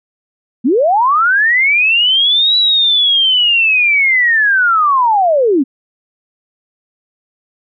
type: linear two-way sweep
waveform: sine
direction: up then down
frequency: 211.3 to 3951 to 245.9 Hz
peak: -8 dBFS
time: 0.64-5.64 s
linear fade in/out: 20 ms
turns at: 2.57 s
effects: none